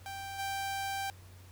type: tone with level steps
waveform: sawtooth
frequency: 785 Hz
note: G5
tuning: 2 cents sharp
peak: -36 / -30 dBFS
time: 0.06-1.1 s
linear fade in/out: 0 ms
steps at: 0.38 s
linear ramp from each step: 20 ms
effects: added 92 Hz sine -51 dBFS peak until 1.51 s + pink hiss -59 dBFS RMS until 1.51 s